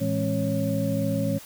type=tone cluster; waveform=sine; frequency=111.3 / 164.8 / 207 / 270.8 / 553 Hz; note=A2 / E3 / G#3 / C#4 / C#5; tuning=+20 / 0 / -5 / -40 / -4 cents; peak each=-29 dBFS; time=0-1.39 s; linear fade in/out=20 ms; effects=white hiss -45 dBFS RMS until 1.45 s

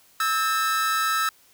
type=tone cluster; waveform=45% pulse; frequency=1305 / 1606 / 1800 Hz; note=E6 / G6 / A6; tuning=-18 / +41 / +39 cents; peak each=-22 / -30 / -31 dBFS; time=0.2-1.29 s; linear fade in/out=2 ms; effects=white hiss -57 dBFS RMS until 1.53 s

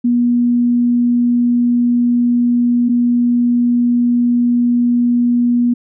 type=tone pair in turn; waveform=sine; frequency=241.2 / 241.2 Hz; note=B3 / B3; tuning=-41 / -41 cents; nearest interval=unison; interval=0 cents; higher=neither; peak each=-10 dBFS; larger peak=neither; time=0.04-2.89 / 2.89-5.74 s; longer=neither; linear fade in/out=10 ms; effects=none

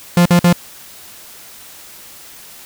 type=tone bursts; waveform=45% pulse; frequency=174.6 Hz; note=F3; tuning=in tune; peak=-7 dBFS; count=3; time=0.17-0.528 s; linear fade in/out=2 ms; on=86 ms; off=50 ms; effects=white hiss -38 dBFS RMS until 2.65 s

